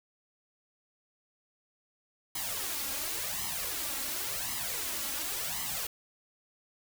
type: noise with flanger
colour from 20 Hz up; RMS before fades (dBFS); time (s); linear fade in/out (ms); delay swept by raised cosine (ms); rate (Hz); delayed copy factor
white; -35; 2.35-5.87; 5; 0.97 to 3.67; 0.92; +0.8
effects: none